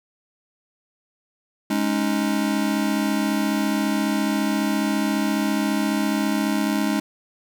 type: chord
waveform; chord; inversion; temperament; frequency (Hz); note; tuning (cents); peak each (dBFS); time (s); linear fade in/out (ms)
square; Ab suspended fourth; none; just; 207.7 / 276.9 / 311.5; Ab3 / Db4 / Eb4; 0 / -2 / +2; -24 / -26 / -26; 1.7-7; 5
effects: 9-bit